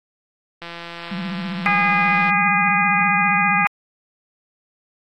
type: click train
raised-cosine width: 0.3 ms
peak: -17 dBFS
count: 286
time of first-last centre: 0.62-2.296 s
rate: 170 Hz
type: tone with vibrato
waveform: sine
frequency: 185.3 Hz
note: F#3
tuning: 3 cents sharp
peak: -24 dBFS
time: 1.11-3.65 s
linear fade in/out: 5 ms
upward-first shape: sine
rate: 15 Hz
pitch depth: 140 cents each way
type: harmonic tone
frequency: 408.8 Hz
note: G#4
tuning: 27 cents flat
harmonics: 2 / 3 / 4 / 5 / 6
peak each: -21 / -21 / -24 / -21 / -21 dBFS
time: 1.66-3.67 s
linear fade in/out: 0 ms
effects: AAC 48 kbps